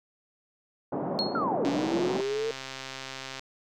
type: band-pass noise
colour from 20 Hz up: pink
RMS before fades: -31 dBFS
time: 0.92-2.21 s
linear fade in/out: 5 ms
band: 180 to 890 Hz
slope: 24 dB/octave
type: tone with exponential decay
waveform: sine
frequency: 4293 Hz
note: C8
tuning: 44 cents sharp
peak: -23 dBFS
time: 1.19-1.44 s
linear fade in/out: 0 ms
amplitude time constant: 54 ms
type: linear two-way sweep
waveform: sine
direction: down then up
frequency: 1423 to 277.2 to 457.5 Hz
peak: -27 dBFS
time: 1.35-2.51 s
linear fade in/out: 2 ms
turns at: 1.67 s
type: click train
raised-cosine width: 0.2 ms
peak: -20 dBFS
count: 233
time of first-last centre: 1.65-3.394 s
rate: 133 Hz
effects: none